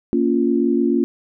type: chord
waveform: sine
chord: Bb minor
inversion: none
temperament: just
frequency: 233.1 / 279.7 / 349.6 Hz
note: Bb3 / Db4 / F4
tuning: 0 / +16 / +2 cents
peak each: -19 dBFS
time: 0.13-1.04 s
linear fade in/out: 0 ms
effects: none